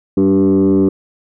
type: tone with frequency modulation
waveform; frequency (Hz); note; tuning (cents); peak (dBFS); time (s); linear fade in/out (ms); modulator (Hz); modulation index
sine; 290.2; D4; -21; -7; 0.17-0.89; 5; 96.6; 1.2
effects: tanh soft clip ceiling -6 dBFS